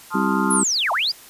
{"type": "chord", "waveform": "sine", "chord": "F dominant seventh", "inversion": "first", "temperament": "equal", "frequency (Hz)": [880, 1046.5, 1244.5, 1396.9], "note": ["A5", "C6", "Eb6", "F6"], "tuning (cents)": [0, 0, 0, 0], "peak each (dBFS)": -27, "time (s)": [0.1, 0.64], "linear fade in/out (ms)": 50}
{"type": "harmonic tone", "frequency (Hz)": 65.41, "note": "C2", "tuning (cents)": 0, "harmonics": [3, 4, 5, 6], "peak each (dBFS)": [-22, -24, -26, -28], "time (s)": [0.14, 0.64], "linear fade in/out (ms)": 10}
{"type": "linear two-way sweep", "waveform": "sine", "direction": "down then up", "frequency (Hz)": [10940, 622.3, 5100], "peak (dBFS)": -18, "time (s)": [0.5, 1.12], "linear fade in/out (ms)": 10, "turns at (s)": 0.92}
{"effects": ["white hiss -44 dBFS RMS until 1.29 s", "resampled to 32000 Hz"]}